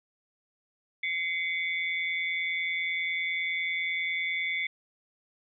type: tone cluster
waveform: sine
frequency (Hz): 2061 / 2231 / 3481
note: C7 / C#7 / A7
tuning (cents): -27 / +11 / -19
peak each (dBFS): -31 / -31 / -38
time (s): 1.03-4.67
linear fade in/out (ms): 5
effects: none